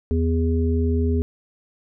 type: harmonic tone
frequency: 82 Hz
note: E2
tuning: 9 cents flat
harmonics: 1 / 3 / 5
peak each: -19 / -24 / -26 dBFS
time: 0.11-1.22 s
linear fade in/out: 0 ms
effects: none